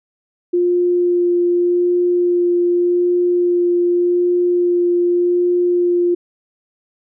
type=tone with vibrato; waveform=sine; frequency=352.1 Hz; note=F4; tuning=14 cents sharp; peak=-12 dBFS; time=0.53-6.15 s; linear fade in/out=10 ms; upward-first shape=sine; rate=0.85 Hz; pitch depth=9 cents each way; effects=none